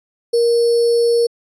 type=tone with sample-and-hold; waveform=sine; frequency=469.9 Hz; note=A#4; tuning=14 cents sharp; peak=-11 dBFS; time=0.33-1.27 s; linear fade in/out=10 ms; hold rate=4900 Hz; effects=resampled to 22050 Hz